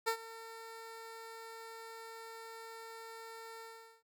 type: tone with ADSR envelope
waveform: 15% pulse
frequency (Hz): 452.7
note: A4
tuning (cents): +49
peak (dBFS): -23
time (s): 0.06-4.03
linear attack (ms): 20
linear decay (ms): 84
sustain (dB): -18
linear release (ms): 420
effects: none